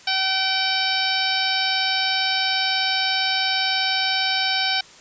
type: harmonic tone with a mistuned harmonic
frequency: 763 Hz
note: G5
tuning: 47 cents flat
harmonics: 1 / 2 / 3 / 4 / 5 / 6 / 7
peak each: -27 / -27 / -27 / -27 / -27 / -27 / -27 dBFS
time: 0.07-4.81 s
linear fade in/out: 5 ms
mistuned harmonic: 3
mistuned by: +27 cents
effects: white hiss -46 dBFS RMS until 5 s + resampled to 16000 Hz